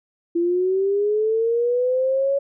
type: linear sweep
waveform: sine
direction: up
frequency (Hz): 336.7 to 560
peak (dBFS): -17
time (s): 0.35-2.39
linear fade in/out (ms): 10
effects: none